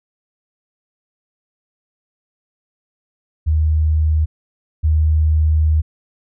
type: tone pair in turn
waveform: sine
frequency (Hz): 77.78 / 77.78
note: D#2 / D#2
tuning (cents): 0 / 0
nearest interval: unison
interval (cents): 0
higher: neither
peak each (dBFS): -12 / -11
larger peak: second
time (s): 3.46-4.26 / 4.83-5.82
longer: second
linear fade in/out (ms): 20
effects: none